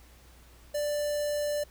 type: tone with notch filter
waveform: square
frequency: 589 Hz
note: D5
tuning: 5 cents sharp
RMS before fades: -30 dBFS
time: 0.74-1.64 s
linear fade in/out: 10 ms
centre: 2300 Hz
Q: 0.91
effects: added 60 Hz sine -54 dBFS peak until 1.7 s + pink hiss -58 dBFS RMS until 1.7 s